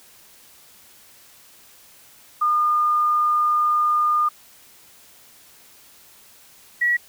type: tone pair in turn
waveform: sine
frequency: 1214 / 1927.1 Hz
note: D#6 / B6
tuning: -43 / -43 cents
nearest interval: minor sixth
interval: 800 cents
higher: second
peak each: -16 dBFS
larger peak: neither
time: 2.41-4.29 / 6.81-6.97 s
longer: first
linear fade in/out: 10 ms
effects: white hiss -50 dBFS RMS until 7.08 s